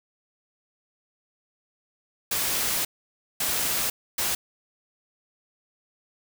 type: noise bursts at uneven times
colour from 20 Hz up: white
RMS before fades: -26 dBFS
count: 3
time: 2.31-2.85 / 3.4-3.9 / 4.18-4.35 s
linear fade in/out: 5 ms
effects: none